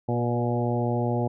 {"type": "harmonic tone with a mistuned harmonic", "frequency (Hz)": 119.9, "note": "A#2", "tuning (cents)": 49, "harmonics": [1, 2, 3, 4, 5, 6, 7], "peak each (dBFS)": [-26, -29, -31, -32, -33, -34, -34], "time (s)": [0.08, 1.28], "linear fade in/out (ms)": 10, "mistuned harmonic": 4, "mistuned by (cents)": 18, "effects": []}